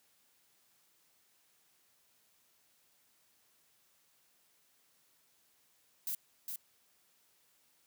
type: noise with echo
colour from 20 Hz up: violet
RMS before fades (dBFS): -37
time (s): 6.07-6.15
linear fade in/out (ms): 2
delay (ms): 410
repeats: 1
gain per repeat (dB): -4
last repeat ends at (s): 6.56
effects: white hiss -71 dBFS RMS until 7.86 s + high-pass 80 Hz 12 dB/octave